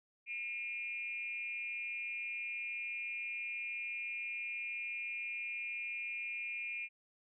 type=tone with frequency modulation; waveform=sine; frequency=2413 Hz; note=D7; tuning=46 cents sharp; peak=-38 dBFS; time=0.26-6.89 s; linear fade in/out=50 ms; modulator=240 Hz; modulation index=0.61; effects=none